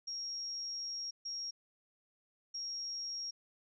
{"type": "tone bursts at uneven times", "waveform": "sine", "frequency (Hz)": 5588, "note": "F8", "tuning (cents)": 0, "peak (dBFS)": -38, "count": 3, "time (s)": [[0.07, 1.11], [1.25, 1.51], [2.54, 3.31]], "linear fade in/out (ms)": 10, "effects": []}